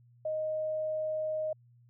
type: tone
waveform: sine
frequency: 622.3 Hz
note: D#5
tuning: in tune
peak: -30 dBFS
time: 0.25-1.53 s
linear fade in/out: 5 ms
effects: added 120 Hz sine -58 dBFS peak until 1.89 s